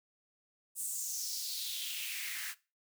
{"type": "noise with high-pass filter sweep", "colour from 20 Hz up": "white", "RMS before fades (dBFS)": -39, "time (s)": [0.75, 2.55], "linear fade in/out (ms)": 50, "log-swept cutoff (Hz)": [8900, 1600], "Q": 3.6, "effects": ["noise-tail reverb RT60 0.3 s tail -20 dB re dry"]}